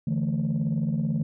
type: chord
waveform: sine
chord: D suspended second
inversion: none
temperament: just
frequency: 146.83 / 165.19 / 220.2 Hz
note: D3 / E3 / A3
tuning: 0 / +4 / +2 cents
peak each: -26 dBFS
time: 0.07-1.23 s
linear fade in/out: 5 ms
effects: tanh soft clip ceiling -19 dBFS